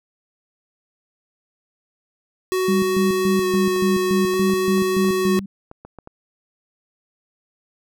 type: tone with vibrato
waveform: square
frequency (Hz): 370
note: F#4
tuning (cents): 0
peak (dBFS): -19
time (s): 2.52-5.39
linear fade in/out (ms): 0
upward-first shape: square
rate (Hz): 0.55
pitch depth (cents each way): 10
type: tone with tremolo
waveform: sine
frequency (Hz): 196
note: G3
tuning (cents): 0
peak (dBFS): -17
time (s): 2.68-5.46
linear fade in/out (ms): 5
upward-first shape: square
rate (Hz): 3.5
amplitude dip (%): 75
type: clicks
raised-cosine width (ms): 1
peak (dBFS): -24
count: 12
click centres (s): 3.548 / 3.763 / 4.338 / 4.498 / 4.78 / 5.046 / 5.086 / 5.373 / 5.714 / 5.85 / 5.987 / 6.074
effects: none